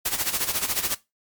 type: noise with tremolo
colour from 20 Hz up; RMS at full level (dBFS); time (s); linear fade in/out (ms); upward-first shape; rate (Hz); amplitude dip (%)
white; -23; 0.05-0.95; 10; sine; 14; 75
effects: noise-tail reverb RT60 0.2 s tail -18 dB re dry + MP3 96 kbps